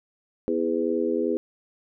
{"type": "harmonic tone with a mistuned harmonic", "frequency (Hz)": 82.41, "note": "E2", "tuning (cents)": 0, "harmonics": [3, 4, 5, 6], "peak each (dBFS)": [-29, -27, -26, -29], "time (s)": [0.48, 1.37], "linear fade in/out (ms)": 0, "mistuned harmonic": 6, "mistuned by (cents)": 26, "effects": []}